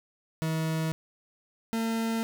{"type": "tone pair in turn", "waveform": "40% pulse", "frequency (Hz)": [160, 226.3], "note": ["D#3", "A3"], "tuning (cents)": [49, 49], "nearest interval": "tritone", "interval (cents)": 600, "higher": "second", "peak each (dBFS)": -26, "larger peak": "neither", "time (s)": [[0.42, 0.92], [1.73, 2.23]], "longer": "neither", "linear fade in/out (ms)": 0, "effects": []}